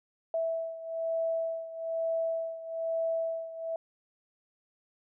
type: beating tone pair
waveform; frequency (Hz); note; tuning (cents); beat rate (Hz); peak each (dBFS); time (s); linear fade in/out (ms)
sine; 656 / 657.1; E5 / E5; -9 / -6; 1.1; -31 / -35; 0.34-3.76; 2
effects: none